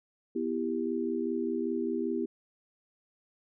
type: chord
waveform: sine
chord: E minor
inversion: second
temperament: equal with one note detuned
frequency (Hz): 246.9 / 329.6 / 394.7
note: B3 / E4 / G4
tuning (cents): 0 / 0 / +12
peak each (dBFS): -33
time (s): 0.35-2.26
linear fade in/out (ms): 10
effects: none